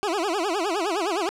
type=tone with vibrato; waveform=20% pulse; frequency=370 Hz; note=F#4; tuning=in tune; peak=-18 dBFS; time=0.03-1.29 s; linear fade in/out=0 ms; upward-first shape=sine; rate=9.7 Hz; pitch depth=240 cents each way; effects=low-pass 8000 Hz 12 dB/octave + 9-bit

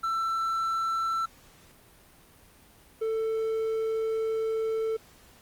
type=tone pair in turn; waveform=triangle; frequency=1336 / 444.2 Hz; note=E6 / A4; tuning=+23 / +16 cents; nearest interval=octave + perfect fifth; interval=1907 cents; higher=first; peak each=-24 dBFS; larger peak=neither; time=0.03-1.26 / 3.01-4.97 s; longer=second; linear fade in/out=10 ms; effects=pink hiss -56 dBFS RMS until 5.41 s + Opus 32 kbps

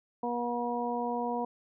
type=harmonic tone; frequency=240.3 Hz; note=B3; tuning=47 cents flat; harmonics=1 / 2 / 3 / 4; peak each=-35 / -35 / -35 / -35 dBFS; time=0.23-1.45 s; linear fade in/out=5 ms; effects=none

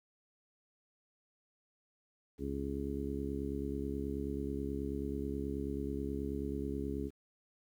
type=harmonic tone; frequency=69.3 Hz; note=C#2; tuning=in tune; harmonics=1 / 2 / 3 / 4 / 5 / 6; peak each=-41 / -46 / -43 / -40 / -44 / -42 dBFS; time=2.38-7.11 s; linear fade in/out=50 ms; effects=11-bit

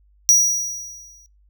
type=tone with exponential decay; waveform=square; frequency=5790 Hz; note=F#8; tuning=38 cents flat; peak=-8 dBFS; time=0.29-1.26 s; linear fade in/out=0 ms; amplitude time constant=210 ms; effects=noise-tail reverb RT60 0.2 s tail -24 dB re dry + added 50 Hz sine -53 dBFS peak until 1.49 s

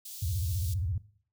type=high-pass noise; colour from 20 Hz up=white; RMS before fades=-43 dBFS; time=0.05-0.74 s; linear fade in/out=5 ms; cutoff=3600 Hz; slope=24 dB/octave
type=tone with vibrato; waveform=sine; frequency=88 Hz; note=F2; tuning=14 cents sharp; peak=-28 dBFS; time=0.22-0.98 s; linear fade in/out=5 ms; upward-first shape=square; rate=15 Hz; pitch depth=230 cents each way
effects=noise-tail reverb RT60 0.5 s tail -17 dB re dry

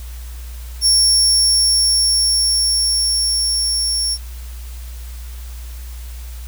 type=tone with level ramp; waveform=30% pulse; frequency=5480 Hz; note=F8; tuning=34 cents flat; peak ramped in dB=-6 to -13 dBFS; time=0.81-4.18 s; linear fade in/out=50 ms; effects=added 60 Hz sine -28 dBFS peak until 6.47 s + white hiss -42 dBFS RMS until 6.47 s

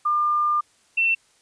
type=tone pair in turn; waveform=sine; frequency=1200 / 2694 Hz; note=D6 / E7; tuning=+37 / +37 cents; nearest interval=octave + major second; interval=1400 cents; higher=second; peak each=-18 / -17 dBFS; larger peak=second; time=0.05-0.61 / 0.97-1.15 s; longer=first; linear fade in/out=10 ms; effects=white hiss -60 dBFS RMS until 1.41 s + resampled to 22050 Hz

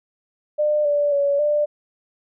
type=tone with pitch steps; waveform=sine; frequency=600 / 582 / 566 / 593 Hz; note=D5 / D5 / C#5 / D5; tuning=+37 / -16 / +36 / +17 cents; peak=-16 dBFS; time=0.58-1.66 s; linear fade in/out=20 ms; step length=270 ms; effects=none

